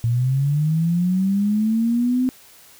sine linear sweep, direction up, 114.4 to 258.4 Hz, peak -16 dBFS, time 0.04-2.29 s, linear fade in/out 0 ms, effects white hiss -48 dBFS RMS until 2.79 s

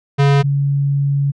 square / sine tone pair in turn, 140.6 / 140.6 Hz, C#3 / C#3, +25 / +25 cents, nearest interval unison, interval 0 cents, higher neither, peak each -10 / -13 dBFS, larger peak first, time 0.18-0.43 / 0.43-1.32 s, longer second, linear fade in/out 20 ms, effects low-pass 4000 Hz 12 dB/octave

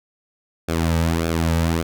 sawtooth tone with flanger, 82.5 Hz, E2, 2 cents sharp, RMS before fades -20 dBFS, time 0.68-1.83 s, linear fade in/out 10 ms, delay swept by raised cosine 1 to 2.9 ms, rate 1.7 Hz, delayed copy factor -0.7, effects none

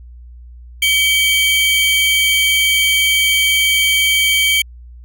45% pulse tone pair together, 2281 / 3141 Hz, C#7 / G7, +49 / +3 cents, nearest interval tritone, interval 554 cents, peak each -14 dBFS, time 0.82-4.62 s, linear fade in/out 5 ms, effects added 60 Hz sine -34 dBFS peak until 5.04 s

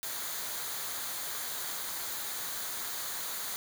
white noise with comb filter, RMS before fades -37 dBFS, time 0.03-3.56 s, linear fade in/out 0 ms, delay 0.37 ms, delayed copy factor -0.5, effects none

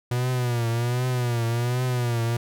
45% pulse tone with vibrato, 121.2 Hz, B2, 32 cents flat, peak -22 dBFS, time 0.11-2.37 s, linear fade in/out 5 ms, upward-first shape triangle, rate 1.3 Hz, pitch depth 94 cents each way, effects none

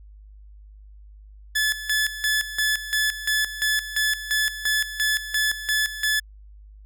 sawtooth tone with tremolo, 1725 Hz, A6, 35 cents flat, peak -16 dBFS, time 1.55-6.2 s, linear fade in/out 10 ms, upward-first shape square, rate 2.9 Hz, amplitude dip 75%, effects added 51 Hz sine -43 dBFS peak until 6.85 s

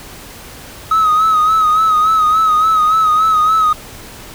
triangle tone with vibrato, 1271 Hz, D#6, 36 cents sharp, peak -6 dBFS, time 0.91-3.73 s, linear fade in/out 5 ms, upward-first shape sine, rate 3.5 Hz, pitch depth 51 cents each way, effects tanh soft clip ceiling -4 dBFS + pink hiss -34 dBFS RMS until 4.34 s

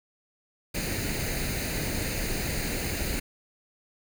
pink noise with comb filter, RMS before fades -30 dBFS, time 0.74-3.2 s, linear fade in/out 10 ms, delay 0.45 ms, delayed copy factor +0.65, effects none

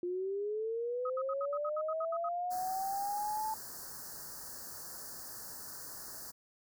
sine linear sweep, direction up, 349.2 to 880 Hz, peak -33 dBFS, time 0.03-3.54 s, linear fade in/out 2 ms
sine tone bursts, 1263 Hz, D#6, 26 cents sharp, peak -36 dBFS, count 11, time 1.05-2.289 s, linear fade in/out 5 ms, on 49 ms, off 70 ms
white band-stop noise, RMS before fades -46 dBFS, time 2.5-6.32 s, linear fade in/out 20 ms, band 1800 to 4400 Hz, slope 96 dB/octave
effects none

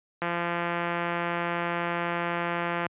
click train, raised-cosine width 0.5 ms, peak -14 dBFS, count 456, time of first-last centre 0.22-2.865 s, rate 172 Hz, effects high-pass 100 Hz 12 dB/octave + resampled to 8000 Hz

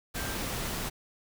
sine tone in noise, 1578 Hz, G6, 11 cents sharp, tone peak -42 dBFS, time 0.16-0.37 s, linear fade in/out 20 ms, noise pink, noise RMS -34 dBFS, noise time 0.14-0.9 s, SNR -11 dB, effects none

